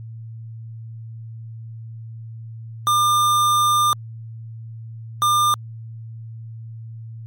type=tone bursts at uneven times; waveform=square; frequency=1200 Hz; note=D6; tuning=37 cents sharp; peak=-15 dBFS; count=2; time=2.87-3.93 / 5.22-5.54 s; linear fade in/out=0 ms; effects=added 113 Hz sine -32 dBFS peak until 7.26 s + MP3 64 kbps